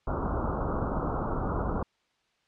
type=low-pass noise; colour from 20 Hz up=pink; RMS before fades=-30 dBFS; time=0.07-1.83 s; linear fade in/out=5 ms; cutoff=1400 Hz; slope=96 dB/octave; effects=white hiss -71 dBFS RMS until 2.47 s + low-pass 4000 Hz 12 dB/octave